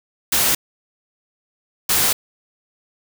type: noise bursts at uneven times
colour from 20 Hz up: white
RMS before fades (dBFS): -17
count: 2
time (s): 0.32-0.55 / 1.89-2.13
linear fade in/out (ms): 5
effects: none